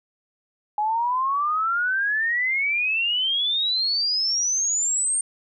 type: exponential sweep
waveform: sine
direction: up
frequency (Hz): 830.6 to 8800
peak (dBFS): -20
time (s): 0.78-5.21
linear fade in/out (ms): 2
effects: none